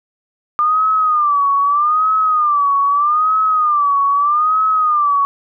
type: tone with vibrato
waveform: sine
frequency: 1198 Hz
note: D6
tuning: 34 cents sharp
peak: -11 dBFS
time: 0.59-5.25 s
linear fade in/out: 0 ms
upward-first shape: sine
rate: 0.8 Hz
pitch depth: 120 cents each way
effects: none